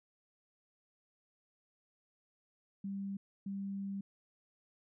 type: tone bursts at uneven times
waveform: sine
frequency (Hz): 197.1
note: G3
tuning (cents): +10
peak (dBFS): -37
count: 2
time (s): 2.84-3.17 / 3.46-4.01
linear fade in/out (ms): 5
effects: none